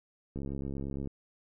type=click train; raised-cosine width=3 ms; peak=-25 dBFS; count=50; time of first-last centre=0.36-1.073 s; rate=68.7 Hz; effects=none